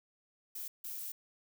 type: noise bursts at uneven times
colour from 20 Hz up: violet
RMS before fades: -42 dBFS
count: 2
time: 0.55-0.68 / 0.84-1.12 s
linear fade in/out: 5 ms
effects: none